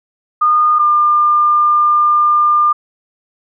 sine tone pair in turn, 1221 / 1200 Hz, D#6 / D6, -33 / +37 cents, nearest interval unison, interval 30 cents, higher first, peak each -8 dBFS, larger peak neither, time 0.41-0.79 / 0.79-2.73 s, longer second, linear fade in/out 10 ms, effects none

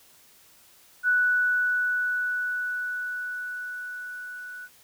sine tone with level ramp, 1480 Hz, F#6, in tune, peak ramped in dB -18 to -37 dBFS, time 1.03-4.69 s, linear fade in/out 50 ms, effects white hiss -56 dBFS RMS until 4.83 s

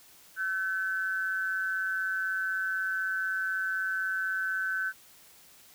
sine tone with amplitude modulation, 1524 Hz, G6, 49 cents flat, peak -25 dBFS, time 0.36-4.93 s, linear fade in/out 50 ms, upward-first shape sine, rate 184 Hz, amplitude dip 65%, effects white hiss -56 dBFS RMS until 5.74 s

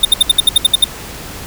square tone bursts, 3630 Hz, A#7, 47 cents flat, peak -4 dBFS, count 10, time 0.03-0.843 s, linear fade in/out 5 ms, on 21 ms, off 67 ms, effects added 60 Hz sine -39 dBFS peak until 1.46 s + pink hiss -29 dBFS RMS until 1.46 s

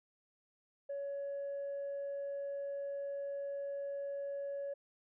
sine tone, 561 Hz, C#5, 21 cents sharp, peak -36 dBFS, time 0.89-4.74 s, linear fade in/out 10 ms, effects tanh soft clip ceiling -35 dBFS

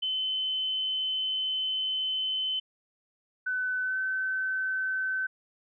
sine tone, 3051 Hz, G7, 48 cents flat, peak -27 dBFS, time 0.02-2.6 s, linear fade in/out 10 ms
sine tone with pitch glide, 1507 to 1528.9 Hz, F#6 to G6, +31 to -44 cents, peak -27 dBFS, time 3.46-5.27 s, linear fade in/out 10 ms, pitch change +25 cents, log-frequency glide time 3.82-3.98 s
effects none

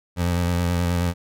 25% pulse tone with vibrato, 87.31 Hz, F2, in tune, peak -16 dBFS, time 0.16-1.14 s, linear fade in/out 50 ms, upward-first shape square, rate 9.4 Hz, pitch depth 23 cents each way, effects none

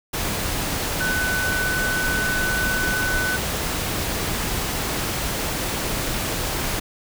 sine tone in noise, 1500 Hz, F#6, 23 cents sharp, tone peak -22 dBFS, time 1-3.37 s, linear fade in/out 10 ms, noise pink, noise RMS -25 dBFS, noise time 0.13-6.8 s, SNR 0 dB, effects none

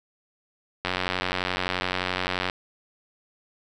click train, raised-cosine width 0.3 ms, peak -9 dBFS, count 152, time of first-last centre 0.85-2.498 s, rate 91.6 Hz, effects none

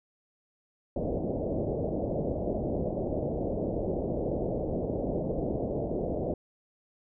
white low-pass noise, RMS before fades -31 dBFS, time 0.96-6.34 s, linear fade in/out 2 ms, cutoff 640 Hz, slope 48 dB/octave, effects none

